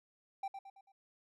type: tone with echo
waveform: triangle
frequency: 783 Hz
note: G5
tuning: 2 cents flat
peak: -34 dBFS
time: 0.43-0.48 s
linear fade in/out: 5 ms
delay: 110 ms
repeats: 4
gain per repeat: -7 dB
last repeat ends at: 0.92 s
effects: none